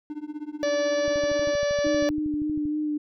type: tone with tremolo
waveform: triangle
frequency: 300.4 Hz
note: D4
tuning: 39 cents sharp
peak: -26 dBFS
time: 0.1-1.54 s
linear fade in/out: 0 ms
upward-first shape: triangle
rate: 16 Hz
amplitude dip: 100%
type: harmonic tone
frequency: 579 Hz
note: D5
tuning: 25 cents flat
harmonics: 1 / 2 / 3 / 4 / 5 / 6 / 7 / 8 / 9 / 10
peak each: -22 / -39 / -34 / -42 / -44 / -43 / -44 / -42 / -48 / -41 dBFS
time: 0.63-2.09 s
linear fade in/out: 0 ms
type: click train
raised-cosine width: 5 ms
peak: -27 dBFS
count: 21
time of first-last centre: 1.08-2.655 s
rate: 12.7 Hz
type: tone with vibrato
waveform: sine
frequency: 301.2 Hz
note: D4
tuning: 44 cents sharp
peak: -24 dBFS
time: 1.84-2.98 s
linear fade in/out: 10 ms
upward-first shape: sine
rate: 3.4 Hz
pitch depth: 19 cents each way
effects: none